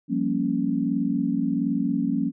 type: chord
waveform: sine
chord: G half-diminished seventh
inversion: third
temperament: equal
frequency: 174.61 / 196 / 233.1 / 277.2 Hz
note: F3 / G3 / Bb3 / Db4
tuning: 0 / 0 / 0 / 0 cents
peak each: -29 / -29 / -26 / -25 dBFS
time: 0.08-2.32 s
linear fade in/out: 50 ms
effects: none